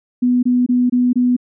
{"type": "tone bursts", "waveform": "sine", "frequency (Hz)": 247.3, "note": "B3", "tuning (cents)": 3, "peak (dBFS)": -11, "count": 5, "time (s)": [0.22, 1.366], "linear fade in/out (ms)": 10, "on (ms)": 210, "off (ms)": 24, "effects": []}